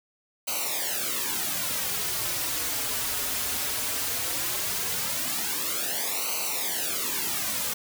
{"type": "noise with flanger", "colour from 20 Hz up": "white", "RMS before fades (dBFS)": -29, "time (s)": [0.47, 7.74], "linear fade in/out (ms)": 10, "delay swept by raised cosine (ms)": [0.57, 5.97], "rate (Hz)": 0.17, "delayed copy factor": -1, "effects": []}